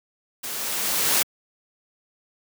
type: noise with level ramp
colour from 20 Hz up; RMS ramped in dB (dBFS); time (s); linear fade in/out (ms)
white; -32 to -19; 0.43-1.23; 10
effects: high-pass 150 Hz 12 dB/octave